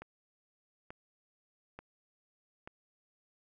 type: click train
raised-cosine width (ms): 0.5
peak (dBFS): -30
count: 4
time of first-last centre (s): 0.02-2.675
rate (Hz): 1.13
effects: none